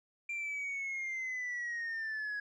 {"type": "linear sweep", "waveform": "sine", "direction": "down", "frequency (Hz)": [2377, 1661.2], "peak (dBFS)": -33, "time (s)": [0.29, 2.4], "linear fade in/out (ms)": 5, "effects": ["tanh soft clip ceiling -34 dBFS"]}